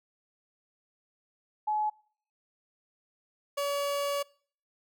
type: tone pair in turn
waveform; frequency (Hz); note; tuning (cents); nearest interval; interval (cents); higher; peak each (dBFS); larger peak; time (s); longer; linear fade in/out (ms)
sine / 30% pulse; 851 / 568; G#5 / C#5; +42 / +42; perfect fifth; 700; first; -26; neither; 1.67-1.9 / 3.57-4.23; second; 10
effects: noise-tail reverb RT60 0.5 s tail -24 dB re dry